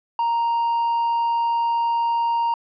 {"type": "tone with hard clipping", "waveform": "sine", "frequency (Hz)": 932.3, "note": "A#5", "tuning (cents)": 0, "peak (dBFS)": -19, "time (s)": [0.19, 2.54], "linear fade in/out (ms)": 2, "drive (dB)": 2, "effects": ["resampled to 16000 Hz"]}